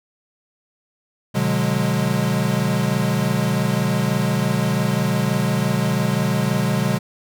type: chord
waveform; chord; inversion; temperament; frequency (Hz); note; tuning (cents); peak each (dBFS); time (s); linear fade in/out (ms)
square; G# half-diminished seventh; first; equal with one note detuned; 123.47 / 146.83 / 181.82 / 207.7; B2 / D3 / F#3 / G#3; 0 / 0 / -30 / 0; -24; 1.34-6.99; 20
effects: none